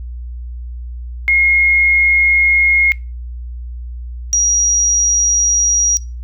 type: tone pair in turn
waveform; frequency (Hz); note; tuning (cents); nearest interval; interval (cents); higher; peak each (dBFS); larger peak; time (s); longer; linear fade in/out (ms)
sine; 2152 / 5745; C7 / F8; +48 / +48; octave + perfect fourth; 1700; second; -9; neither; 1.28-2.92 / 4.33-5.97; neither; 0
effects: noise-tail reverb RT60 0.3 s tail -23 dB re dry + added 60 Hz sine -24 dBFS peak until 6.23 s